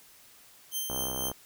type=tone with tremolo; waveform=5% pulse; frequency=3136 Hz; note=G7; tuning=in tune; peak=-21 dBFS; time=0.71-1.33 s; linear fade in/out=50 ms; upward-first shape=triangle; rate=4.1 Hz; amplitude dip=50%
type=click train; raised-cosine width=1 ms; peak=-22 dBFS; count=28; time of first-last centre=0.9-1.315 s; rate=65 Hz
effects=white hiss -56 dBFS RMS until 1.45 s